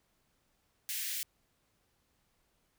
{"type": "high-pass noise", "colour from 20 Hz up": "white", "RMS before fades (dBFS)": -37, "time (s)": [0.89, 1.23], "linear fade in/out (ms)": 0, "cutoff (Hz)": 1700, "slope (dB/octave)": 48, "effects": ["pink hiss -75 dBFS RMS until 2.78 s"]}